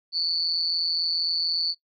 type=tone with amplitude modulation; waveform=sine; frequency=4478 Hz; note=C#8; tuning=17 cents sharp; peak=-18 dBFS; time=0.12-1.75 s; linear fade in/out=50 ms; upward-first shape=sine; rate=167 Hz; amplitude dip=95%; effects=noise-tail reverb RT60 0.1 s tail -17 dB re dry